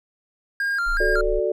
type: tone with vibrato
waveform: triangle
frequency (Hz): 1500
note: F#6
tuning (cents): +23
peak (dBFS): -19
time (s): 0.6-1.21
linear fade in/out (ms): 2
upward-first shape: square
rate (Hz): 2.7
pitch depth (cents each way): 130
type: tone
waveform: sine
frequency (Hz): 27.5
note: A0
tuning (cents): 0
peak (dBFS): -23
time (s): 0.86-1.4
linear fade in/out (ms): 20
type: chord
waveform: sine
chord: D major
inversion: first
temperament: equal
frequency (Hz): 370 / 440 / 587.3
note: F#4 / A4 / D5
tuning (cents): 0 / 0 / 0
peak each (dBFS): -24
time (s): 1-1.52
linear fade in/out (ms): 5
effects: none